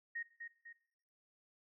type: tone with echo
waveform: sine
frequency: 1864.7 Hz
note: A#6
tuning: in tune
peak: -39 dBFS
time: 0.15-0.23 s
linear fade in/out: 10 ms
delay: 250 ms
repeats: 2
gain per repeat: -6 dB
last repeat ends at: 0.73 s
effects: noise-tail reverb RT60 0.7 s tail -18 dB re dry